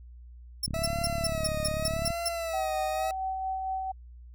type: tone bursts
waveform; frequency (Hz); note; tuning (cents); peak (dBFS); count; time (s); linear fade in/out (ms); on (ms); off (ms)
20% pulse; 5390; E8; +38; -21; 9; 0.63-2.287; 5; 33; 170
type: click train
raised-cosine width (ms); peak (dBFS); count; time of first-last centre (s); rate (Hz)
5; -22; 52; 0.68-2.105; 35.8
type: tone with vibrato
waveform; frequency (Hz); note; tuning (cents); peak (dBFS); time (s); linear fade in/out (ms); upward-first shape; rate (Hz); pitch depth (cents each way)
40% pulse; 650; E5; -24; -30; 0.74-3.11; 2; sine; 0.84; 82
type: tone with tremolo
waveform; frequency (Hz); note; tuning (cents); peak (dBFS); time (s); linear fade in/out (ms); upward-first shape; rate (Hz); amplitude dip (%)
sine; 761; F#5; +48; -28; 2.53-3.92; 10; sine; 4.4; 30
effects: added 60 Hz sine -45 dBFS peak until 4.34 s